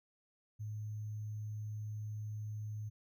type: tone with sample-and-hold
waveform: sine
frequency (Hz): 106.7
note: G#2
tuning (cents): +47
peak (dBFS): -39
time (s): 0.59-2.9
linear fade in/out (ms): 20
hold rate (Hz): 6300
effects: none